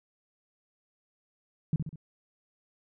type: tone with echo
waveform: sine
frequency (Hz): 155.56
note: D#3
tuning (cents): 0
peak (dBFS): -22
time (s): 1.73-1.76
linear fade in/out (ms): 2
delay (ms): 66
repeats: 3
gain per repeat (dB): -6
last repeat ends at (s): 1.958
effects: none